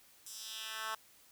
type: tone with high-pass filter sweep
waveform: 10% pulse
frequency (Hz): 220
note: A3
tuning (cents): 0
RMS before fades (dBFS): -43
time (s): 0.26-0.95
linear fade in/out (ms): 5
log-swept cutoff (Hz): 7400 to 1100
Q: 1.6
effects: white hiss -63 dBFS RMS until 1.31 s